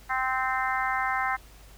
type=harmonic tone; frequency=260 Hz; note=C4; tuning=11 cents flat; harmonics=3 / 4 / 5 / 6 / 7 / 8; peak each=-30 / -31 / -32 / -33 / -33 / -34 dBFS; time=0.09-1.37 s; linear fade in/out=20 ms; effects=added 50 Hz sine -49 dBFS peak until 1.77 s + pink hiss -54 dBFS RMS until 1.77 s